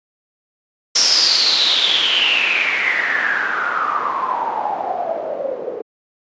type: noise with low-pass filter sweep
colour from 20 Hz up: white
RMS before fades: -18 dBFS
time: 0.95-5.82 s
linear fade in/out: 10 ms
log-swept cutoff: 5600 to 460 Hz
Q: 9.4
effects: high-pass 300 Hz 12 dB/octave + resampled to 16000 Hz